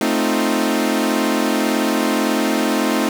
sawtooth chord, F dominant seventh, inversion first, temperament equal, 220 / 261.6 / 311.1 / 349.2 Hz, A3 / C4 / Eb4 / F4, 0 / 0 / 0 / 0 cents, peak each -17 / -17 / -17 / -21 dBFS, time 0.01-3.09 s, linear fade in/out 2 ms, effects none

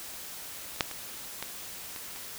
clicks, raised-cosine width 0.2 ms, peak -27 / -6 / -21 / -16 / -22 / -26 dBFS, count 6, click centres 0.762 / 0.808 / 0.913 / 1.426 / 1.962 / 2.161 s, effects white hiss -42 dBFS RMS until 2.38 s

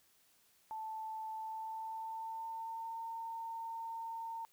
sine tone with pitch glide, 879 to 910.5 Hz, A5 to A#5, -2 to -41 cents, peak -40 dBFS, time 0.71-4.45 s, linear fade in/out 0 ms, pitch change +61 cents, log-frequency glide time 1.31-3.02 s, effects white hiss -70 dBFS RMS until 4.52 s

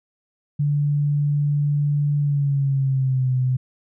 sine tone with pitch glide, 145.6 to 128.22 Hz, D3 to C3, -15 to -35 cents, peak -17 dBFS, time 0.59-3.57 s, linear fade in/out 10 ms, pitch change -220 cents, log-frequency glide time 2.19-3.31 s, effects none

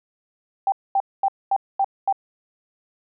sine tone bursts, 784 Hz, G5, in tune, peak -16 dBFS, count 6, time 0.67-2.126 s, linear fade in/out 2 ms, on 51 ms, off 230 ms, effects none

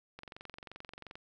click train, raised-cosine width 0.3 ms, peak -30 dBFS, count 23, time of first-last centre 0.19-1.155 s, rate 22.8 Hz, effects none

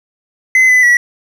triangle tone with pitch steps, 2043 / 2007 / 1938 Hz, C7 / B6 / B6, -42 / +27 / -33 cents, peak -4 dBFS, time 0.55-0.97 s, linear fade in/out 2 ms, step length 140 ms, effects none

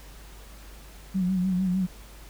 sine tone with vibrato, 185 Hz, F#3, in tune, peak -22 dBFS, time 1.14-1.87 s, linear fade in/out 20 ms, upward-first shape sine, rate 6.6 Hz, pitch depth 58 cents each way, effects added 50 Hz sine -45 dBFS peak until 2.29 s + pink hiss -50 dBFS RMS until 2.29 s

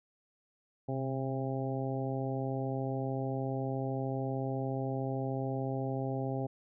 harmonic tone with a mistuned harmonic, 133.6 Hz, C3, 36 cents sharp, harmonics 1 / 2 / 3 / 4 / 5 / 6, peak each -35 / -38 / -40 / -41 / -42 / -43 dBFS, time 0.88-6.47 s, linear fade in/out 10 ms, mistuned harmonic 1, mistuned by -41 cents, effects none

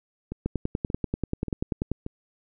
two click trains, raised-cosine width 3 ms, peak -19 / -13 dBFS, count 4 / 16, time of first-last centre 0.32-2.064 / 0.46-1.916 s, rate 1.72 / 10.3 Hz, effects none

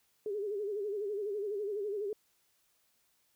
sine tone with vibrato, 410.3 Hz, G#4, 21 cents flat, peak -33 dBFS, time 0.26-2.13 s, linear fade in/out 2 ms, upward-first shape sine, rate 12 Hz, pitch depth 89 cents each way, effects white hiss -73 dBFS RMS until 3.35 s

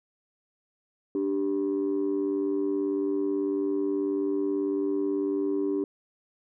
sine tone pair together, 293.7 / 392 Hz, D4 / G4, 0 / 0 cents, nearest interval perfect fourth, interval 500 cents, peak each -26 / -26 dBFS, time 1.15-5.84 s, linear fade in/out 2 ms, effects tanh soft clip ceiling -20 dBFS

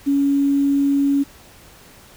sine tone with quantisation, 280 Hz, C#4, 18 cents sharp, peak -14 dBFS, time 0.06-1.24 s, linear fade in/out 20 ms, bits 7, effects pink hiss -46 dBFS RMS until 2.16 s

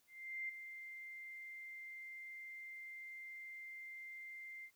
sine tone with ADSR envelope, 2093 Hz, C7, in tune, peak -39 dBFS, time 0.07-4.71 s, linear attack 420 ms, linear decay 7 ms, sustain -9 dB, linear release 68 ms, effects white hiss -75 dBFS RMS until 4.75 s

